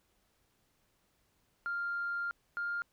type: tone pair in turn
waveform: sine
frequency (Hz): 1396.9 / 1403.9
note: F6 / F6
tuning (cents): 0 / +9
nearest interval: unison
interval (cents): 9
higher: second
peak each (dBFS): -32 / -32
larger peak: neither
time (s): 1.66-2.31 / 2.57-2.82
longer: first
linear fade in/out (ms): 0
effects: tanh soft clip ceiling -28 dBFS + pink hiss -74 dBFS RMS until 2.92 s